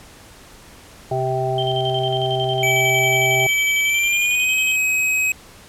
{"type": "harmonic tone", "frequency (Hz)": 130, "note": "C3", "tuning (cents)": -11, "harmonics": [1, 3, 5, 6], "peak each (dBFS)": [-24, -24, -24, -24], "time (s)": [1.11, 3.47], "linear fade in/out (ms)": 5}
{"type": "tone with tremolo", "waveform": "sine", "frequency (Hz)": 3136, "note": "G7", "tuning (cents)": 0, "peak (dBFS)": -23, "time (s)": [1.58, 4.76], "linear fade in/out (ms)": 2, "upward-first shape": "square", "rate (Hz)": 11, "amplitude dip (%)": 65}
{"type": "tone with pitch glide", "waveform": "square", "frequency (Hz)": [2300, 2537], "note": ["D7", "D#7"], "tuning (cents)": [-37, 33], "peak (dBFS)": -17, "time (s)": [2.63, 5.32], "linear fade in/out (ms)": 2, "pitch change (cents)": 170, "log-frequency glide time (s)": [3.84, 4.54]}
{"effects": ["pink hiss -44 dBFS RMS until 5.68 s", "low-pass 12000 Hz 12 dB/octave"]}